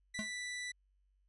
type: tone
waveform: sawtooth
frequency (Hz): 1975.5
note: B6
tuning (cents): 0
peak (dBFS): -36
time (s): 0.14-0.72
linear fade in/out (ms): 10
type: tone with exponential decay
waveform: square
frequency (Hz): 213.9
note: A3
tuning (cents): -49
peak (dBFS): -35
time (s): 0.19-0.32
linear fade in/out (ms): 0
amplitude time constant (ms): 27
effects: added 48 Hz sine -70 dBFS peak until 1.28 s + resampled to 24000 Hz